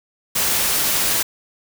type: noise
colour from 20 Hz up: white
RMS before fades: -19 dBFS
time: 0.35-1.23 s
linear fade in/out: 10 ms
effects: none